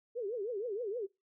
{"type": "tone with vibrato", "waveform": "sine", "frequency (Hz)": 440, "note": "A4", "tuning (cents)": 0, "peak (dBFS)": -34, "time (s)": [0.15, 1.07], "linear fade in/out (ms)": 20, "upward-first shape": "triangle", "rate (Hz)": 6.4, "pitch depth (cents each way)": 270, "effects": ["noise-tail reverb RT60 0.2 s tail -20 dB re dry"]}